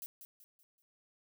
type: noise with echo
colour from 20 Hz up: violet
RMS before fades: -44 dBFS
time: 0.02-0.06 s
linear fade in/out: 0 ms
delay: 190 ms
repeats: 4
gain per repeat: -8 dB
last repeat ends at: 0.82 s
effects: none